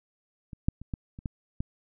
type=clicks; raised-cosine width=5 ms; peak=-28 / -11 / -29 / -19 / -29 / -19 / -18 dBFS; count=7; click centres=0.532 / 0.685 / 0.816 / 0.938 / 1.189 / 1.258 / 1.605 s; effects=none